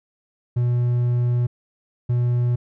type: tone pair in turn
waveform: triangle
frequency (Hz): 121.6 / 121.6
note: B2 / B2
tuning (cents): -26 / -26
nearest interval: unison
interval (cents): 0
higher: neither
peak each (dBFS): -15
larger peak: neither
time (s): 0.56-1.47 / 2.09-2.56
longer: first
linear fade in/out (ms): 10
effects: none